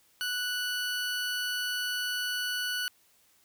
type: tone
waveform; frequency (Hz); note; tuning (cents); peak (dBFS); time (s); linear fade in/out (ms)
20% pulse; 1480; F#6; 0; -25; 0.21-2.88; 0
effects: white hiss -65 dBFS RMS until 3.44 s